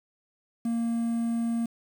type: tone with quantisation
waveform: triangle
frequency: 231.9 Hz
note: A#3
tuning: 9 cents flat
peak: -23 dBFS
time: 0.65-1.66 s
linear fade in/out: 5 ms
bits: 8
effects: none